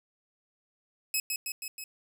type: tone with echo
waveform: 10% pulse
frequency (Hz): 2567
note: E7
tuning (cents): -47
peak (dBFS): -18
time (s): 1.14-1.2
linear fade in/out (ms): 2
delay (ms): 160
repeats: 4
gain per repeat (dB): -3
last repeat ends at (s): 1.84
effects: none